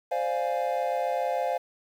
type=chord; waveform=triangle; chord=D half-diminished seventh; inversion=third; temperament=equal with one note detuned; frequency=523.3 / 590 / 698.5 / 830.6 Hz; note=C5 / D5 / F5 / Ab5; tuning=0 / +8 / 0 / 0 cents; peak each=-28 / -31 / -27 / -31 dBFS; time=0.11-1.58 s; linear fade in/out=10 ms; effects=9-bit